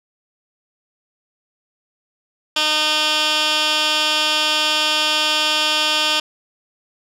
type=tone with band-pass filter; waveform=15% pulse; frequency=306.2 Hz; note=D#4; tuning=28 cents flat; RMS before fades=-18 dBFS; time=2.56-6.2 s; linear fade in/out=5 ms; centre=3600 Hz; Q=1.8; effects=none